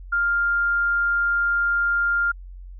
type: tone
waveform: sine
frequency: 1400 Hz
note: F6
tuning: 4 cents sharp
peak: -18 dBFS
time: 0.12-2.32 s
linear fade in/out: 10 ms
effects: added 45 Hz sine -36 dBFS peak until 2.79 s